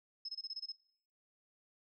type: tone bursts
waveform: sine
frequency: 5180 Hz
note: E8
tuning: 31 cents flat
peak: -39 dBFS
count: 8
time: 0.25-0.721 s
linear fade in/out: 5 ms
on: 37 ms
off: 25 ms
effects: noise-tail reverb RT60 0.6 s tail -20 dB re dry